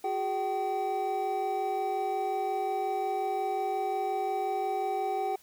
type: tone cluster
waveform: triangle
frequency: 364.8 / 410.4 / 767 Hz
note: F#4 / G#4 / G5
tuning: -24 / -21 / -38 cents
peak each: -34 / -32 / -28 dBFS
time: 0.04-5.36 s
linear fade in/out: 5 ms
effects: white hiss -59 dBFS RMS until 5.42 s